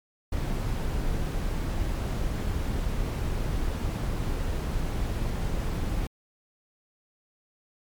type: noise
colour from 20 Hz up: brown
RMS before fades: -28 dBFS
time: 0.32-6.07 s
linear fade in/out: 5 ms
effects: MP3 96 kbps